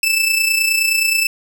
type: tone with amplitude modulation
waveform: sawtooth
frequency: 2637 Hz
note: E7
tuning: in tune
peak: -8 dBFS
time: 0.03-1.27 s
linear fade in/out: 2 ms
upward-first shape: sine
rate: 29.5 Hz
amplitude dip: 55%
effects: none